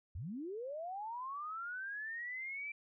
sine linear sweep, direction up, 66.1 to 2349 Hz, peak -40 dBFS, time 0.15-2.72 s, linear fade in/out 5 ms, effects none

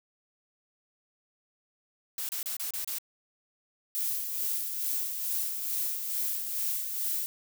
blue noise bursts, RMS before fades -34 dBFS, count 6, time 2.18-2.985 s, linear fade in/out 2 ms, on 110 ms, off 29 ms
violet noise with tremolo, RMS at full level -30 dBFS, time 3.95-7.26 s, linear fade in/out 0 ms, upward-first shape sine, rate 2.3 Hz, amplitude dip 45%
effects none

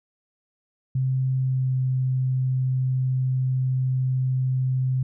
sine tone with pitch glide, 130.81 to 129.53 Hz, C3 to C3, 0 to -17 cents, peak -20 dBFS, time 0.95-5.03 s, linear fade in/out 5 ms, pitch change -17 cents, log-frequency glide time 1.37-1.77 s, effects none

